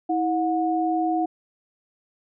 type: tone pair together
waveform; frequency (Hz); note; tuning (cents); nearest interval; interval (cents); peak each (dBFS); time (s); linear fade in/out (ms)
sine; 323.6 / 727; E4 / F#5; -32 / -31; octave + major second; 1401; -23; 0.09-1.26; 10
effects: none